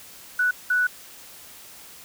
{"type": "tone bursts at uneven times", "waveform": "sine", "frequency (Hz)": 1480, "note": "F#6", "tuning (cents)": 0, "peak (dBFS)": -18, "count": 2, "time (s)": [[0.39, 0.51], [0.7, 0.87]], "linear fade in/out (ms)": 5, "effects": ["white hiss -45 dBFS RMS until 2.04 s"]}